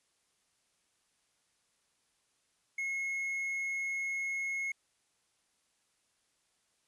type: tone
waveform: triangle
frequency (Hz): 2170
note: C#7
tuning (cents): -37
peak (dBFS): -31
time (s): 2.78-4.72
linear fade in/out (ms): 5
effects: white hiss -75 dBFS RMS until 6.87 s + resampled to 24000 Hz